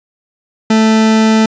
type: tone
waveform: 40% pulse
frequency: 220 Hz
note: A3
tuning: in tune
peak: -6 dBFS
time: 0.7-1.46 s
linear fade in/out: 5 ms
effects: resampled to 16000 Hz + 8-bit